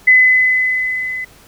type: tone with level ramp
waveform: sine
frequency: 2019 Hz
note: B6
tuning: 38 cents sharp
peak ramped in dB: -4 to -21 dBFS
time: 0.07-1.25 s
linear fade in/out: 10 ms
effects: pink hiss -45 dBFS RMS until 1.47 s